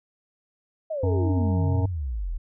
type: exponential sweep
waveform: sine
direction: down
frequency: 659.3 to 36 Hz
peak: -26 dBFS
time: 0.9-2.38 s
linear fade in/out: 10 ms
type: harmonic tone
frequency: 92.3 Hz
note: F#2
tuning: 4 cents flat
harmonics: 1 / 3 / 5 / 7 / 9 / 10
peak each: -21 / -31 / -35 / -38 / -40 / -41 dBFS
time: 1.03-1.86 s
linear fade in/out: 5 ms
effects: none